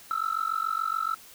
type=tone with amplitude modulation; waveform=sine; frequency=1320 Hz; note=E6; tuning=2 cents sharp; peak=-20 dBFS; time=0.11-1.15 s; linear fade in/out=0 ms; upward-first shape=sine; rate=47 Hz; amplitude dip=100%; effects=tanh soft clip ceiling -21 dBFS + white hiss -50 dBFS RMS until 1.34 s